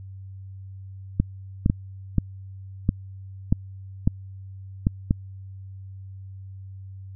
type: clicks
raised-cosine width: 5 ms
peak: -6 dBFS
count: 9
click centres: 1.2 / 1.661 / 1.699 / 2.183 / 2.891 / 3.525 / 4.075 / 4.869 / 5.109 s
effects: added 96 Hz sine -37 dBFS peak until 7.15 s